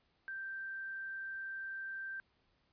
sine tone, 1568 Hz, G6, in tune, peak -40 dBFS, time 0.28-2.2 s, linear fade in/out 0 ms, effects pink hiss -75 dBFS RMS until 2.72 s + resampled to 11025 Hz

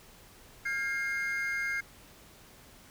triangle tone cluster, 1402 / 1621 / 2125 Hz, F6 / G#6 / C7, +6 / -42 / +26 cents, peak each -39 / -32 / -31 dBFS, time 0.65-1.81 s, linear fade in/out 10 ms, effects pink hiss -55 dBFS RMS until 2.9 s

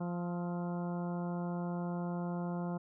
harmonic tone with a mistuned harmonic, 174.61 Hz, F3, in tune, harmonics 1 / 2 / 3 / 4 / 5 / 6 / 7 / 8, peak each -35 / -44 / -46 / -46 / -49 / -51 / -56 / -56 dBFS, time 0-2.78 s, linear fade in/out 10 ms, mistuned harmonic 7, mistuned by +65 cents, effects none

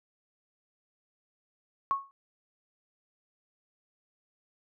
sine tone with exponential decay, 1100 Hz, C#6, 14 cents flat, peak -21 dBFS, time 1.91-2.11 s, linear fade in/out 0 ms, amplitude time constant 42 ms, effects none

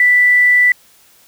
sine tone with quantisation, 1975.5 Hz, B6, in tune, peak -7 dBFS, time 0-0.72 s, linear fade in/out 2 ms, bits 6, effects white hiss -49 dBFS RMS until 1.27 s

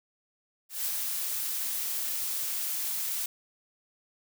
blue noise with ADSR envelope, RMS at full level -30 dBFS, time 0.69-3.26 s, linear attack 160 ms, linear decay 50 ms, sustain -2 dB, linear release 4 ms, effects none

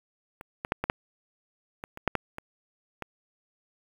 clicks, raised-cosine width 0.5 ms, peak -26 / -16 / -9 / -13 / -8 / -21 / -25 / -7 / -10 / -21 / -19 dBFS, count 11, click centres 0.411 / 0.649 / 0.721 / 0.84 / 0.899 / 1.839 / 1.974 / 2.077 / 2.153 / 2.384 / 3.023 s, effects 7-bit

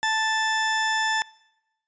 40% pulse tone pair together, 880 / 1760 Hz, A5 / A6, 0 / 0 cents, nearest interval octave, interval 1200 cents, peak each -24 dBFS, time 0.03-1.22 s, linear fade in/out 0 ms, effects noise-tail reverb RT60 0.9 s tail -23 dB re dry + resampled to 16000 Hz

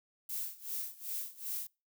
violet noise with tremolo, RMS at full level -37 dBFS, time 0.29-1.67 s, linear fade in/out 5 ms, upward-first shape sine, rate 2.6 Hz, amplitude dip 90%, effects noise-tail reverb RT60 0.3 s tail -26 dB re dry

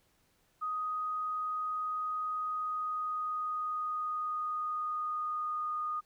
sine tone with pitch glide, 1249 to 1229.7 Hz, D#6 to D#6, +6 to -21 cents, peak -32 dBFS, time 0.61-6.01 s, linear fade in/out 20 ms, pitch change -27 cents, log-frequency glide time 2.4-5.75 s, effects pink hiss -71 dBFS RMS until 6.05 s

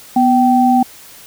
sine tone pair together, 246.8 / 774 Hz, B3 / G5, -1 / -22 cents, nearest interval octave + minor sixth, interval 1979 cents, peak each -11 dBFS, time 0.16-0.83 s, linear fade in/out 5 ms, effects white hiss -39 dBFS RMS until 1.26 s

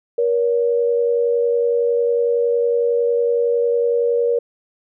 sine tone pair together, 475.1 / 566 Hz, A#4 / C#5, +33 / +36 cents, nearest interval minor third, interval 303 cents, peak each -15 / -23 dBFS, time 0.18-4.39 s, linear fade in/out 5 ms, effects none

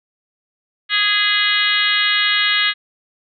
harmonic tone with a mistuned harmonic, 415.3 Hz, G#4, in tune, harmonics 3 / 4 / 5 / 6 / 7 / 8 / 9 / 10, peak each -26 / -20 / -20 / -27 / -22 / -21 / -22 / -27 dBFS, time 0.89-2.74 s, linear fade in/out 50 ms, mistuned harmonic 5, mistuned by -23 cents, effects none

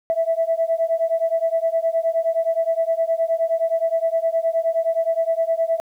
sine beating tone pair, 654 / 663.6 Hz, E5 / E5, -14 / +11 cents, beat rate 9.6 Hz, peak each -20 dBFS, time 0.1-5.8 s, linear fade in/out 0 ms, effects tanh soft clip ceiling -10 dBFS + 9-bit

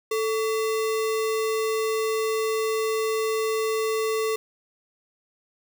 sine tone with sample-and-hold, 440 Hz, A4, in tune, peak -22 dBFS, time 0.11-4.36 s, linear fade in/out 5 ms, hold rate 1575 Hz, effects none

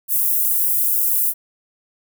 pink high-pass noise, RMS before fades -18 dBFS, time 0.08-1.34 s, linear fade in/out 50 ms, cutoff 12000 Hz, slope 24 dB/octave, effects none

